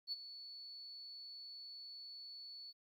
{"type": "tone with ADSR envelope", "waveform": "sine", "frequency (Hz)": 4435, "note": "C#8", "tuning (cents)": 0, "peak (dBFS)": -36, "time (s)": [0.07, 2.73], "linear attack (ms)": 52, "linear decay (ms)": 27, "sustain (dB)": -13, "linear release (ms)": 35, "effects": ["tanh soft clip ceiling -33 dBFS", "13-bit"]}